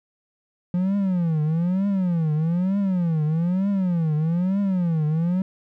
triangle tone with vibrato, 174.61 Hz, F3, in tune, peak -17 dBFS, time 0.74-5.42 s, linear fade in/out 2 ms, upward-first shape triangle, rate 1.1 Hz, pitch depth 270 cents each way, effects none

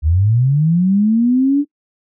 sine linear sweep, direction up, 71.4 to 293.7 Hz, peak -10 dBFS, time 0.02-1.65 s, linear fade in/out 50 ms, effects noise-tail reverb RT60 0.1 s tail -23 dB re dry

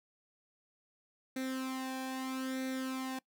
sawtooth tone with flanger, 261.6 Hz, C4, in tune, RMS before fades -38 dBFS, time 1.36-3.19 s, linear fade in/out 5 ms, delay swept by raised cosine 0.5 to 1.21 ms, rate 0.78 Hz, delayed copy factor +0.7, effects noise-tail reverb RT60 0.1 s tail -22 dB re dry

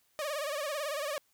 sawtooth tone with vibrato, 587.3 Hz, D5, in tune, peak -29 dBFS, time 0.19-1.18 s, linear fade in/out 0 ms, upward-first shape sine, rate 18 Hz, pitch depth 110 cents each way, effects white hiss -71 dBFS RMS until 1.33 s

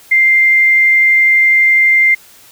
sine tone, 2096 Hz, C7, 2 cents sharp, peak -6 dBFS, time 0.11-2.15 s, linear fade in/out 10 ms, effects white hiss -42 dBFS RMS until 2.51 s

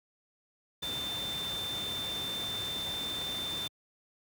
sine tone in noise, 3565 Hz, A7, 22 cents sharp, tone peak -34 dBFS, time 0.82-3.68 s, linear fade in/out 10 ms, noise pink, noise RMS -41 dBFS, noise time 0.82-3.68 s, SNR +4 dB, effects high-pass 80 Hz 12 dB/octave

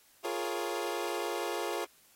25% pulse chord, Bb minor seventh, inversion second, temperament equal, 349.2 / 415.3 / 466.2 / 554.4 Hz, F4 / Ab4 / Bb4 / Db5, 0 / 0 / 0 / 0 cents, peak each -33 / -34 / -35 / -36 dBFS, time 0.24-1.85 s, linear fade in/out 10 ms, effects white hiss -63 dBFS RMS until 2.15 s + AAC 48 kbps

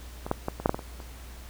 clicks, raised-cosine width 1 ms, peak -20 / -10 / -14 / -21 / -7 / -8 / -16 / -24 / -27 dBFS, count 9, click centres 0.265 / 0.314 / 0.484 / 0.6 / 0.659 / 0.694 / 0.745 / 0.792 / 1.002 s, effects added 60 Hz sine -42 dBFS peak until 1.49 s + pink hiss -49 dBFS RMS until 1.49 s

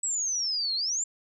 sine exponential two-way sweep, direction down then up, 7920 to 4120 to 7480 Hz, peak -26 dBFS, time 0.03-1.04 s, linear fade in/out 5 ms, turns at 0.75 s, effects none

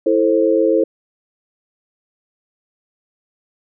sine chord, A minor, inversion second, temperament just, 330 / 440 / 528 Hz, E4 / A4 / C5, +2 / 0 / +16 cents, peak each -16 dBFS, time 0.06-0.84 s, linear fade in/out 5 ms, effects none

